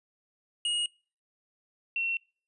square / sine tone pair in turn, 2876 / 2719 Hz, F#7 / F7, -50 / -47 cents, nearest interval minor second, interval 97 cents, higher first, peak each -27 dBFS, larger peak neither, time 0.65-0.86 / 1.96-2.17 s, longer neither, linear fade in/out 2 ms, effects noise-tail reverb RT60 0.4 s tail -26 dB re dry + resampled to 24000 Hz

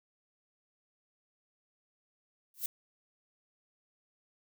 violet noise with exponential growth, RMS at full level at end -29 dBFS, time 2.54-2.66 s, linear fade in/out 2 ms, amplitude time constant 26 ms, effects none

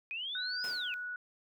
sine linear two-way sweep, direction up then down, 2442 to 5190 to 2442 Hz, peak -36 dBFS, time 0.11-0.94 s, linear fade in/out 0 ms, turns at 0.67 s
sine tone with pitch glide, 1492 to 1468.9 Hz, F#6 to F#6, +14 to -13 cents, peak -37 dBFS, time 0.35-1.16 s, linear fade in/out 2 ms, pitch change -27 cents, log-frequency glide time 0.5-0.77 s
pink noise with exponential decay, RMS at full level -43 dBFS, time 0.64-1.08 s, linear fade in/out 0 ms, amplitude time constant 94 ms
effects high-pass 300 Hz 12 dB/octave

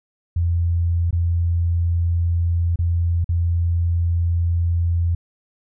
sine tone with dropouts, 85.3 Hz, F2, 40 cents flat, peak -16 dBFS, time 0.36-5.15 s, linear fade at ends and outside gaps 5 ms, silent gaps 1.109-1.127 / 2.759-2.789 / 3.244-3.29 s, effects none

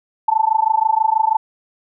sine tone with amplitude modulation, 880 Hz, A5, in tune, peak -9 dBFS, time 0.28-1.37 s, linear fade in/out 5 ms, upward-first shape sine, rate 26.2 Hz, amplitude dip 95%, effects none

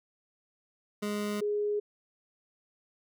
25% pulse / sine tone pair in turn, 207.7 / 415.4 Hz, G#3 / G#4, 0 / 0 cents, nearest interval octave, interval 1200 cents, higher second, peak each -27 dBFS, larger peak neither, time 1.02-1.41 / 1.41-1.8 s, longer neither, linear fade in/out 10 ms, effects none

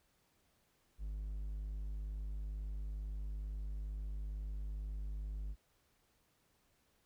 triangle tone, 51.1 Hz, G#1, 27 cents flat, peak -37 dBFS, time 0.98-5.56 s, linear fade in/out 50 ms, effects pink hiss -75 dBFS RMS until 7.05 s

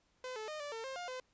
sawtooth tone with pitch steps, 509 / 434.4 / 613 / 582 / 451.5 / 531 / 709 / 511 Hz, C5 / A4 / D#5 / D5 / A4 / C5 / F5 / C5, -48 / -22 / -26 / -16 / +45 / +25 / +26 / -41 cents, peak -37 dBFS, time 0.24-1.2 s, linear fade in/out 2 ms, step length 120 ms, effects pink hiss -74 dBFS RMS until 1.33 s + resampled to 16000 Hz

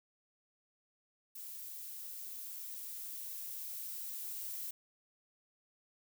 violet noise with level ramp, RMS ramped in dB -47 to -42 dBFS, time 1.35-4.71 s, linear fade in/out 5 ms, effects none

